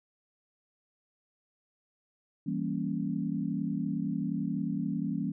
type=chord; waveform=sine; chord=E diminished seventh; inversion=none; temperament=equal; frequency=164.81 / 196 / 233.1 / 277.2 Hz; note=E3 / G3 / Bb3 / Db4; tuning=0 / 0 / 0 / 0 cents; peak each=-35 / -34 / -35 / -35 dBFS; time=2.46-5.32 s; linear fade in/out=10 ms; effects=none